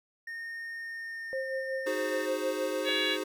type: tone with pitch glide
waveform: triangle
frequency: 1837 to 1816.9 Hz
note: A#6 to A#6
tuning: -26 to -45 cents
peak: -35 dBFS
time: 0.27-2.26 s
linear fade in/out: 5 ms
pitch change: -19 cents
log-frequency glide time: 0.7-1.5 s
type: tone with tremolo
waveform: sine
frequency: 530 Hz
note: C5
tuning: 22 cents sharp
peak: -30 dBFS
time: 1.33-2.89 s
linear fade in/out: 0 ms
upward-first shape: sine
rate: 5.4 Hz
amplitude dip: 50%
type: chord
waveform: square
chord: Ab dominant seventh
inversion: second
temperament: equal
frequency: 311.1 / 370 / 415.3 / 523.3 Hz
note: Eb4 / Gb4 / Ab4 / C5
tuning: 0 / 0 / 0 / 0 cents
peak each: -38 dBFS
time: 1.86-3.24 s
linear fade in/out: 10 ms
type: harmonic tone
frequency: 563 Hz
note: C#5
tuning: 27 cents sharp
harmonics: 3 / 4 / 5 / 6 / 7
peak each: -34 / -34 / -34 / -34 / -34 dBFS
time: 2.84-3.18 s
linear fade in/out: 50 ms
effects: none